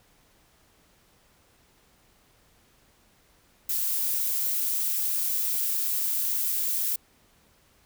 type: noise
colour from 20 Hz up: violet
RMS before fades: -27 dBFS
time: 3.69-6.96 s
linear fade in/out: 5 ms
effects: pink hiss -62 dBFS RMS until 7.85 s